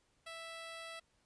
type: tone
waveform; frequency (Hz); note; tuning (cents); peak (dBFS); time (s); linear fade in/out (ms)
10% pulse; 659.3; E5; 0; -37; 0.26-1; 10
effects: pink hiss -75 dBFS RMS until 1.25 s + resampled to 22050 Hz